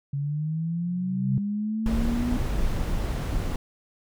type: linear sweep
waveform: sine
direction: up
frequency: 138.59 to 247.8 Hz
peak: -25 dBFS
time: 0.13-2.37 s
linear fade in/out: 5 ms
type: tone with exponential growth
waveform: sine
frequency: 132.6 Hz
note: C3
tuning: 23 cents sharp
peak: -19 dBFS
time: 0.69-1.38 s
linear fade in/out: 2 ms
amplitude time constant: 150 ms
type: noise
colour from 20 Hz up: brown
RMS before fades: -26 dBFS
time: 1.86-3.56 s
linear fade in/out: 2 ms
effects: none